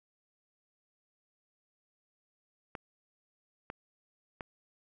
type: clicks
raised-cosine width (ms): 0.5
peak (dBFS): -24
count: 3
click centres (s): 2.752 / 3.701 / 4.408
effects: none